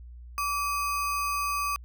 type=tone with sample-and-hold; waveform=sine; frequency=1156 Hz; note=D6; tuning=28 cents flat; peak=-26 dBFS; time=0.38-1.76 s; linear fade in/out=0 ms; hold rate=3675 Hz; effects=added 60 Hz sine -42 dBFS peak until 1.84 s